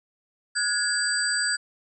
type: tone cluster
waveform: sine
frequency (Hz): 1449 / 1663 / 4723 / 8040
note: F#6 / G#6 / D8 / B8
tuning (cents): -37 / +2 / +9 / +30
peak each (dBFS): -28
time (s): 0.55-1.57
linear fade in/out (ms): 20
effects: none